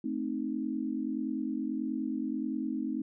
sine chord, A diminished, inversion none, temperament equal, 220 / 261.6 / 311.1 Hz, A3 / C4 / Eb4, 0 / 0 / 0 cents, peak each -36 / -34 / -35 dBFS, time 0.04-3.02 s, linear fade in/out 5 ms, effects none

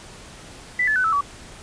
sine tone with pitch steps, 1987 / 1729.8 / 1505.9 / 1310.9 / 1141.2 Hz, B6 / A6 / F#6 / E6 / C#6, +10 / -30 / +30 / -10 / +50 cents, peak -17 dBFS, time 0.79-1.21 s, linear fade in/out 5 ms, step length 84 ms, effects pink hiss -42 dBFS RMS until 1.62 s + resampled to 22050 Hz

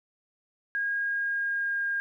sine tone with pitch glide, 1631 to 1615.1 Hz, G#6 to G#6, -32 to -49 cents, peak -26 dBFS, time 0.75-2 s, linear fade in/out 0 ms, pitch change -17 cents, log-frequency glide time 0.94-1.86 s, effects 11-bit

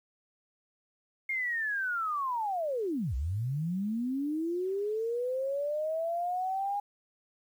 sine linear two-way sweep, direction down then up, 2149 to 59.2 to 820 Hz, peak -29 dBFS, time 1.29-6.8 s, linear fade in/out 5 ms, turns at 3.15 s, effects 10-bit

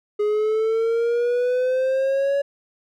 triangle exponential sweep, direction up, 415.3 to 565 Hz, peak -16 dBFS, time 0.19-2.42 s, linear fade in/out 10 ms, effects none

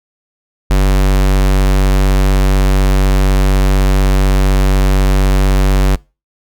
square tone, 47.94 Hz, G1, 38 cents flat, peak -8 dBFS, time 0.7-5.96 s, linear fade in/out 10 ms, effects noise-tail reverb RT60 0.3 s tail -25 dB re dry

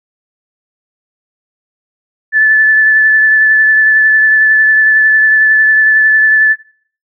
sine tone with vibrato, 1743 Hz, A6, 17 cents flat, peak -5 dBFS, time 2.32-6.56 s, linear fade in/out 50 ms, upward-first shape triangle, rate 11 Hz, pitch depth 16 cents each way, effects noise-tail reverb RT60 0.5 s tail -20 dB re dry

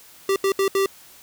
square tone bursts at uneven times, 390.3 Hz, G4, 8 cents flat, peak -18 dBFS, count 4, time 0.29-0.36 / 0.44-0.52 / 0.59-0.68 / 0.75-0.86 s, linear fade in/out 2 ms, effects white hiss -48 dBFS RMS until 1.22 s

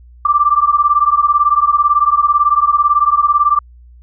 sine beating tone pair, 1168 / 1186 Hz, D6 / D6, -10 / +17 cents, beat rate 18 Hz, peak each -12 dBFS, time 0.25-3.59 s, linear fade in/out 5 ms, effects added 60 Hz sine -38 dBFS peak until 4.02 s

